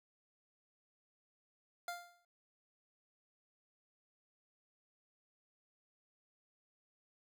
25% pulse tone with exponential decay, 698.5 Hz, F5, in tune, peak -34 dBFS, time 1.88-2.25 s, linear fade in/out 2 ms, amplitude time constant 79 ms, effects none

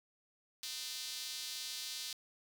square tone with high-pass filter, 138.59 Hz, C#3, in tune, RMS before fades -43 dBFS, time 0.63-2.13 s, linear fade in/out 2 ms, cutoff 4100 Hz, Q 1.9, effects 10-bit

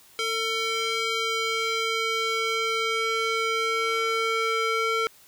square tone with band-pass filter sweep, 449.9 Hz, A4, 39 cents sharp, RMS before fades -26 dBFS, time 0.19-5.07 s, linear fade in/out 0 ms, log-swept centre 3100 to 1800 Hz, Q 1, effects white hiss -54 dBFS RMS until 5.27 s

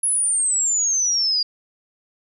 sine exponential sweep, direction down, 10560 to 4795 Hz, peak -17 dBFS, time 0.03-1.43 s, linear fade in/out 5 ms, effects none

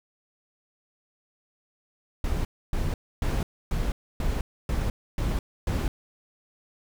brown noise bursts, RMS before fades -26 dBFS, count 8, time 2.24-5.88 s, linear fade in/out 2 ms, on 210 ms, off 280 ms, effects none

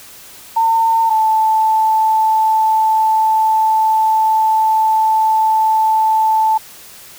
sine tone pair in turn, 904 / 877.8 Hz, A5 / A5, +47 / -4 cents, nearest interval minor second, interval 51 cents, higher first, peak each -10 dBFS, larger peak neither, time 0.56-1.1 / 1.1-6.58 s, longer second, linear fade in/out 10 ms, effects white hiss -38 dBFS RMS until 7.18 s

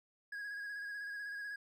triangle tone with vibrato, 1651 Hz, G#6, 11 cents flat, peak -39 dBFS, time 0.32-1.56 s, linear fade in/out 5 ms, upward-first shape square, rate 16 Hz, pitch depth 25 cents each way, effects none

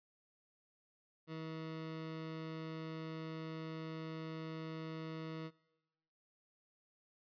20% pulse tone, 160 Hz, D#3, 49 cents sharp, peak -38 dBFS, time 1.27-5.51 s, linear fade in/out 50 ms, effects noise-tail reverb RT60 1.0 s tail -21 dB re dry + resampled to 11025 Hz

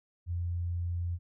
sine tone, 86.8 Hz, F2, 10 cents flat, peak -30 dBFS, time 0.26-1.19 s, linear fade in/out 50 ms, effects none

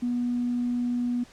triangle tone with tanh clipping, 243.3 Hz, B3, 26 cents flat, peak -24 dBFS, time 0.02-1.24 s, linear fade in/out 10 ms, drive 4 dB, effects pink hiss -53 dBFS RMS until 1.32 s + low-pass 8000 Hz 12 dB/octave

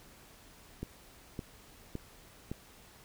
click train, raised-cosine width 3 ms, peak -24 dBFS, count 4, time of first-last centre 0.83-2.515 s, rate 1.78 Hz, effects pink hiss -57 dBFS RMS until 3.04 s

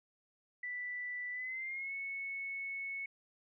sine tone with pitch glide, 1975.5 to 2205 Hz, B6 to C#7, 0 to -10 cents, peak -38 dBFS, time 0.63-3.06 s, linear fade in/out 5 ms, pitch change +190 cents, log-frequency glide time 1.32-1.93 s, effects none

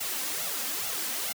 white noise with flanger, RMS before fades -32 dBFS, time 0-1.33 s, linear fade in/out 10 ms, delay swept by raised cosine 1.4 to 3.9 ms, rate 2.3 Hz, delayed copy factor +0.75, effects high-pass 150 Hz 12 dB/octave

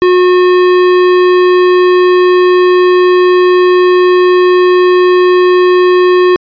sine tone with tanh clipping, 362.4 Hz, F#4, 36 cents flat, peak -6 dBFS, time 0.02-6.36 s, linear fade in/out 0 ms, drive 18 dB, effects resampled to 11025 Hz

